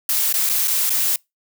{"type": "noise with dropouts", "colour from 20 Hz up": "blue", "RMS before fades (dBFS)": -19, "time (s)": [0.09, 1.16], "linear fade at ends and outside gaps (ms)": 2, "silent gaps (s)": [[0.327, 0.339], [0.492, 0.496], [0.675, 0.679], [0.896, 0.903]], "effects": ["noise-tail reverb RT60 0.2 s tail -26 dB re dry"]}